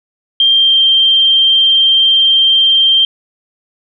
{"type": "tone with pitch glide", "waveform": "sine", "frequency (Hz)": [3181, 3159], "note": ["G7", "G7"], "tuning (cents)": [25, 13], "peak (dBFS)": -6, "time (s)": [0.4, 3.05], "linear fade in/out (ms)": 2, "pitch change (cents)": -12, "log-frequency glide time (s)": [0.51, 0.8], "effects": []}